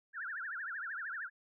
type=tone with vibrato; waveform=sine; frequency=1568 Hz; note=G6; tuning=in tune; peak=-38 dBFS; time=0.13-1.3 s; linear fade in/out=50 ms; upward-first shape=triangle; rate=13 Hz; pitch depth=290 cents each way; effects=none